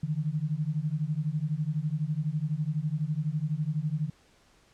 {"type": "beating tone pair", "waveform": "sine", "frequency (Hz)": [146.83, 158.83], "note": ["D3", "D#3"], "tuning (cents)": [0, 36], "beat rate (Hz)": 12, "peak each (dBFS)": [-30, -30], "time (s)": [0.03, 4.1], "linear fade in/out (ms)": 5, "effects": ["pink hiss -62 dBFS RMS until 4.73 s", "low-pass 8000 Hz 12 dB/octave"]}